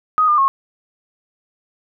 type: tone with pitch steps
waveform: sine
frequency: 1252 / 1204 / 1087 Hz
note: D#6 / D6 / C#6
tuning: +10 / +43 / -34 cents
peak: -11 dBFS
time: 0.18-0.48 s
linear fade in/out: 0 ms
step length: 100 ms
effects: none